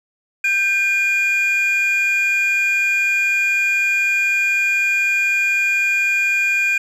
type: tone pair together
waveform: triangle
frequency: 1568 / 2428 Hz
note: G6 / D#7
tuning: 0 / -43 cents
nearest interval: minor sixth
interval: 757 cents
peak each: -20 / -13 dBFS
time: 0.44-6.78 s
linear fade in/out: 5 ms
effects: tanh soft clip ceiling -9 dBFS